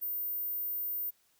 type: tone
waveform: sine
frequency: 14520 Hz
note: A#9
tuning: 47 cents flat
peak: -32 dBFS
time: 0.01-1.11 s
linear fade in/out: 20 ms
effects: white hiss -70 dBFS RMS until 1.39 s